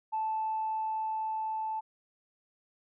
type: tone with level ramp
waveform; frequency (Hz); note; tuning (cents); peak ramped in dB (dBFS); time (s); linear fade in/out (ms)
sine; 876; A5; -8; -28 to -31; 0.12-1.81; 20
effects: tanh soft clip ceiling -24 dBFS